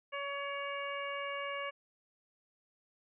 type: harmonic tone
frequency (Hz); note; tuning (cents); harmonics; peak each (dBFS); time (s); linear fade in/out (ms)
563; C#5; +27; 1 / 2 / 3 / 4 / 5; -41 / -41 / -45 / -43 / -46; 0.12-1.71; 20
effects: none

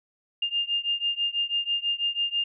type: beating tone pair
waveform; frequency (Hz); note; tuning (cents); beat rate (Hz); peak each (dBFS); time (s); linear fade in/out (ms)
sine; 2809 / 2815.1; F7 / F7; +9 / +13; 6.1; -27 / -28; 0.42-2.44; 5
effects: none

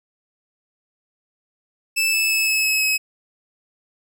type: tone with pitch steps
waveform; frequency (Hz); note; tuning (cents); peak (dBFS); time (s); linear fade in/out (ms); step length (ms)
sawtooth; 2634 / 2619 / 2604 / 2589 / 2574 / 2559; E7 / E7 / E7 / E7 / E7 / D#7; -2 / -12 / -22 / -32 / -42 / +48; -14; 1.96-2.98; 20; 170
effects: none

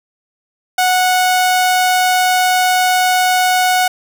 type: tone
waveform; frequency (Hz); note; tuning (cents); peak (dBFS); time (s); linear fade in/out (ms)
sawtooth; 736; F#5; -9; -7; 0.78-3.88; 5
effects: none

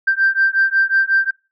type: beating tone pair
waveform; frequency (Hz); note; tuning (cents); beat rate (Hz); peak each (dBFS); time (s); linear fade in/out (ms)
sine; 1568 / 1573.5; G6 / G6; 0 / +6; 5.5; -15; 0.07-1.31; 10
effects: noise-tail reverb RT60 0.3 s tail -24 dB re dry + tanh soft clip ceiling -6 dBFS

